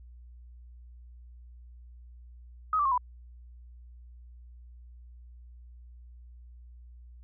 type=tone with pitch steps; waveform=sine; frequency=1264 / 1165.8 / 1075.2 / 991.7 Hz; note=D#6 / D6 / C6 / B5; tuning=+27 / -13 / +47 / +7 cents; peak=-23 dBFS; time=2.73-2.978 s; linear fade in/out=2 ms; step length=62 ms; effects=added 60 Hz sine -47 dBFS peak until 7.23 s